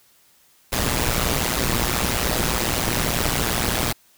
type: noise with amplitude modulation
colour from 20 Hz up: pink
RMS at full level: -18 dBFS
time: 0.72-3.93 s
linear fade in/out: 10 ms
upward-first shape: sine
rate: 120 Hz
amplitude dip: 95%
effects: white hiss -57 dBFS RMS until 4.17 s